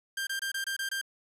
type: tone bursts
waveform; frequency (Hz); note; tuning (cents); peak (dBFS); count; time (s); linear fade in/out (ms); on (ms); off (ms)
sawtooth; 1587; G6; +21; -27; 7; 0.17-1.014; 5; 100; 24
effects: resampled to 32000 Hz + 9-bit